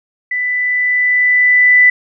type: tone with level ramp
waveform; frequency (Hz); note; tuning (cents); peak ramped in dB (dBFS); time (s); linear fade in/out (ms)
sine; 1989; B6; +12; -15 to -4; 0.31-1.9; 5
effects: none